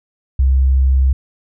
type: tone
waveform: sine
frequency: 66.1 Hz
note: C2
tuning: 18 cents sharp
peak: -9 dBFS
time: 0.39-1.13 s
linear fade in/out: 5 ms
effects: none